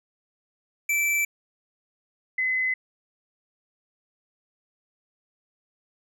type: tone pair in turn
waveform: square / sine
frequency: 2327 / 2032 Hz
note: D7 / B6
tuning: -17 / +49 cents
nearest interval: major second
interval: 234 cents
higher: first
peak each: -22 dBFS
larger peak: neither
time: 0.89-1.25 / 2.38-2.74 s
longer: neither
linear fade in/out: 5 ms
effects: none